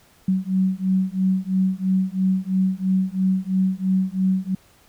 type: beating tone pair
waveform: sine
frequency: 186.9 / 189.9 Hz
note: F#3 / F#3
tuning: +18 / +45 cents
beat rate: 3 Hz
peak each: -21 dBFS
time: 0.28-4.55 s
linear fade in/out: 5 ms
effects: pink hiss -55 dBFS RMS until 4.88 s